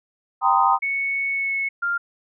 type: chord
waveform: sine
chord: C minor seventh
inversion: second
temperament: equal with one note detuned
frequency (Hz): 784 / 932.3 / 1025 / 1244.5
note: G5 / Bb5 / C6 / Eb6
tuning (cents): 0 / 0 / -36 / 0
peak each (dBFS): -20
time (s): 0.41-0.79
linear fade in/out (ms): 50
type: tone with pitch glide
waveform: sine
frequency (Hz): 2214 to 2197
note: C#7 to C#7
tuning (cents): -3 to -16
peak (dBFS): -21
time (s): 0.82-1.69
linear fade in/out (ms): 10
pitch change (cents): -13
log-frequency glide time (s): 1.31-1.53
type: tone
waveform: sine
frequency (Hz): 1396.9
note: F6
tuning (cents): 0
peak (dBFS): -20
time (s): 1.82-1.98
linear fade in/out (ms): 10
effects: none